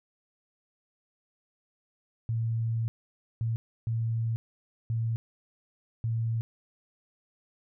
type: tone bursts at uneven times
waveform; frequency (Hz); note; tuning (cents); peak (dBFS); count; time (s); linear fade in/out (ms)
sine; 114; A#2; -38; -26; 5; 2.29-2.88 / 3.41-3.56 / 3.87-4.36 / 4.9-5.16 / 6.04-6.41; 0
effects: none